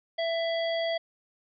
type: harmonic tone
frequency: 664 Hz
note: E5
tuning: 12 cents sharp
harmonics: 1 / 3 / 5 / 7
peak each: -27 / -36 / -36 / -42 dBFS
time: 0.18-0.98 s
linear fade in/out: 10 ms
effects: none